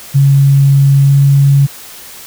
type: tone with pitch glide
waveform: sine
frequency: 138.59 to 139.55 Hz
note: C#3 to C#3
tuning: 0 to +12 cents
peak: -4 dBFS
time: 0.14-1.67 s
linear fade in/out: 20 ms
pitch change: +12 cents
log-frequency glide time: 1-1.17 s
effects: white hiss -32 dBFS RMS until 2.26 s